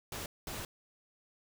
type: noise bursts at uneven times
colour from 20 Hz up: pink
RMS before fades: -41 dBFS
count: 2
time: 0.12-0.26 / 0.47-0.65 s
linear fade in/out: 2 ms
effects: none